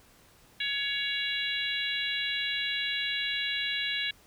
harmonic tone, 560 Hz, C#5, 18 cents sharp, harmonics 3 / 4 / 5 / 6 / 7, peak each -35 / -35 / -35 / -35 / -35 dBFS, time 0.6-4.11 s, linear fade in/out 5 ms, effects pink hiss -59 dBFS RMS until 4.26 s

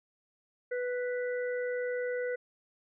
harmonic tone, 493.9 Hz, B4, in tune, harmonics 1 / 3 / 4, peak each -31 / -41 / -43 dBFS, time 0.71-2.36 s, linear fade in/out 10 ms, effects none

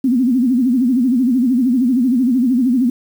sine tone with vibrato, 250 Hz, B3, 21 cents sharp, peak -11 dBFS, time 0.04-2.9 s, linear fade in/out 5 ms, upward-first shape sine, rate 13 Hz, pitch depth 140 cents each way, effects 7-bit

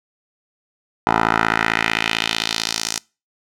10% pulse tone with band-pass filter sweep, 55.6 Hz, A1, 19 cents sharp, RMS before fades -20 dBFS, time 1.07-2.98 s, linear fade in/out 0 ms, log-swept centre 1000 to 6400 Hz, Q 1.8, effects noise-tail reverb RT60 0.3 s tail -25 dB re dry

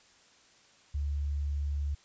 sine tone, 72 Hz, D2, 34 cents flat, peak -29 dBFS, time 0.94-1.95 s, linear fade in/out 10 ms, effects white hiss -61 dBFS RMS until 2.04 s + resampled to 16000 Hz

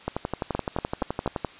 two click trains, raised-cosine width 1 ms, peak -12 / -11 dBFS, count 17 / 4, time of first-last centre 0.08-1.448 / 0.55-1.261 s, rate 11.7 / 4.22 Hz, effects white hiss -47 dBFS RMS until 1.59 s + resampled to 8000 Hz

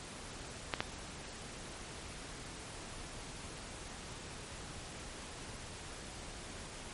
clicks, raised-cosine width 0.3 ms, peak -15 dBFS, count 2, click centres 0.738 / 0.805 s, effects pink hiss -47 dBFS RMS until 6.93 s + MP3 48 kbps

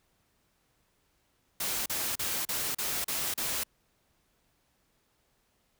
white noise bursts, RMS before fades -32 dBFS, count 7, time 1.6-3.636 s, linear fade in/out 5 ms, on 260 ms, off 36 ms, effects pink hiss -72 dBFS RMS until 5.79 s

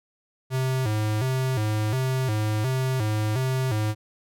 square tone with vibrato, 118.3 Hz, A#2, 26 cents sharp, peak -23 dBFS, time 0.5-3.95 s, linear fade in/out 50 ms, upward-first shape square, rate 1.4 Hz, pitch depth 170 cents each way, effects none

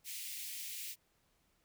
white high-pass noise, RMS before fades -44 dBFS, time 0.04-0.96 s, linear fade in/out 50 ms, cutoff 2000 Hz, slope 48 dB/octave, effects pink hiss -75 dBFS RMS until 1.64 s

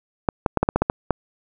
clicks, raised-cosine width 1 ms, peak -3 dBFS, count 9, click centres 0.288 / 0.462 / 0.573 / 0.63 / 0.689 / 0.76 / 0.82 / 0.899 / 1.107 s, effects none

